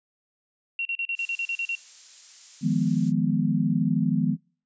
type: tone bursts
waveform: sine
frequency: 2739 Hz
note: F7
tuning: 34 cents flat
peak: -25 dBFS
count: 10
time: 0.79-1.752 s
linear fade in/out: 2 ms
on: 62 ms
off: 38 ms
type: noise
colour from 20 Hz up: violet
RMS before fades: -38 dBFS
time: 1.15-3.13 s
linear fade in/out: 50 ms
type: chord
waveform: sine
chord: F half-diminished seventh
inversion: third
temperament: equal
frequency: 155.56 / 174.61 / 207.7 / 246.9 Hz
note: Eb3 / F3 / Ab3 / Cb4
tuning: 0 / 0 / 0 / 0 cents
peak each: -26 dBFS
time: 2.61-4.37 s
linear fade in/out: 50 ms
effects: noise-tail reverb RT60 0.4 s tail -26 dB re dry + resampled to 16000 Hz